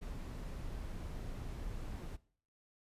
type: noise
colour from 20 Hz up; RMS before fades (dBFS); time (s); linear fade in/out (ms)
brown; -43; 0.01-2.17; 20
effects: noise-tail reverb RT60 0.5 s tail -20 dB re dry + resampled to 32000 Hz